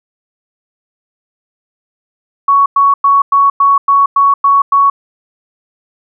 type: tone bursts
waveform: sine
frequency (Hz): 1116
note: C#6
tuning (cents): +11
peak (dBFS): -5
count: 9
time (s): 2.48-4.9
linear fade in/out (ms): 5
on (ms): 180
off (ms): 100
effects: none